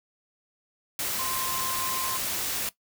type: tone in noise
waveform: sine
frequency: 1046.5 Hz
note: C6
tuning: in tune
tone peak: -33 dBFS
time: 1.19-2.17 s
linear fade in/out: 2 ms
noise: white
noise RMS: -30 dBFS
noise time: 0.99-2.69 s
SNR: -6 dB
effects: noise-tail reverb RT60 0.1 s tail -17 dB re dry